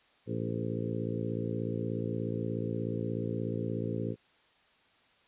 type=harmonic tone with a mistuned harmonic; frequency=56.7 Hz; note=A#1; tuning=47 cents flat; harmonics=2 / 3 / 4 / 5 / 6 / 7 / 8 / 9; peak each=-36 / -38 / -39 / -40 / -41 / -41 / -42 / -43 dBFS; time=0.26-4.16 s; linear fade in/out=50 ms; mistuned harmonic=8; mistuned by=-28 cents; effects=white hiss -65 dBFS RMS until 5.27 s + resampled to 8000 Hz